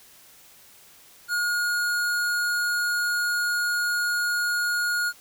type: tone with hard clipping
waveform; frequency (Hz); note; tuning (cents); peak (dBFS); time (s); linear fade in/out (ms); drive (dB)
sine; 1435; F6; +47; -24; 1.28-5.13; 50; 17
effects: white hiss -52 dBFS RMS until 5.2 s